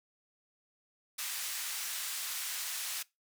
white band-pass noise, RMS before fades -38 dBFS, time 1.18-3.03 s, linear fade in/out 10 ms, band 1300 to 13000 Hz, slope 12 dB/octave, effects noise-tail reverb RT60 0.2 s tail -21 dB re dry

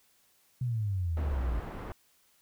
sine exponential sweep, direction down, 128.4 to 55 Hz, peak -28 dBFS, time 0.61-1.6 s, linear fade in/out 5 ms
pink low-pass noise, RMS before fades -40 dBFS, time 1.17-1.92 s, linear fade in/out 0 ms, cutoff 1300 Hz, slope 12 dB/octave
effects white hiss -67 dBFS RMS until 2.41 s

